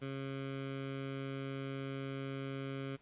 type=tone with notch filter; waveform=15% pulse; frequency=136 Hz; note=C#3; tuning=33 cents flat; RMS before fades=-41 dBFS; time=0.01-2.97 s; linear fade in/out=20 ms; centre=790 Hz; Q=1.4; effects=pink hiss -68 dBFS RMS until 3.01 s + resampled to 8000 Hz